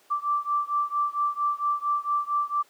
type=beating tone pair; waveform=sine; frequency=1169 / 1173.4 Hz; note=D6 / D6; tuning=-8 / -2 cents; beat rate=4.4 Hz; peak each=-26 / -27 dBFS; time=0.1-2.63 s; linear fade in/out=20 ms; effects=pink hiss -59 dBFS RMS until 2.69 s + high-pass 400 Hz 12 dB/octave